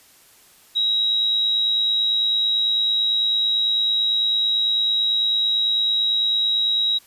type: tone with amplitude modulation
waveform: sine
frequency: 3840 Hz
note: B7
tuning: 49 cents flat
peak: -15 dBFS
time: 0.75-6.99 s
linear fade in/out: 20 ms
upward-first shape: sine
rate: 109 Hz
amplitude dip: 45%
effects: white hiss -52 dBFS RMS until 7.06 s + resampled to 32000 Hz